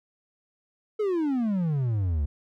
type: exponential sweep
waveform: triangle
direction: down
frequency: 440 to 68.6 Hz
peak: -21 dBFS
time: 0.99-2.26 s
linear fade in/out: 10 ms
effects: none